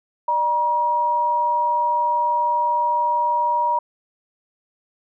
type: tone pair together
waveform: sine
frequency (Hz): 601 / 954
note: D5 / A#5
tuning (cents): +40 / +40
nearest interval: minor sixth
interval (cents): 800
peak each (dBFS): -28 / -17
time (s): 0.28-3.79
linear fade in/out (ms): 5
effects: none